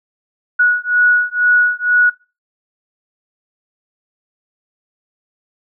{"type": "beating tone pair", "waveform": "sine", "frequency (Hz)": [1462, 1464.1], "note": ["F#6", "F#6"], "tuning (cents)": [-21, -19], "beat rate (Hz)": 2.1, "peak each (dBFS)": -14, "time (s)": [0.59, 2.1], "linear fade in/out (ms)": 10, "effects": ["noise-tail reverb RT60 0.3 s tail -21 dB re dry"]}